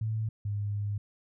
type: tone pair in turn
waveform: sine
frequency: 110 / 102.66 Hz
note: A2 / G#2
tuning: 0 / -20 cents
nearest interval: minor second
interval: 120 cents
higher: first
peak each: -28 / -29 dBFS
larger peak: first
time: 0.01-0.29 / 0.45-0.98 s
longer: second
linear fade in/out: 5 ms
effects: none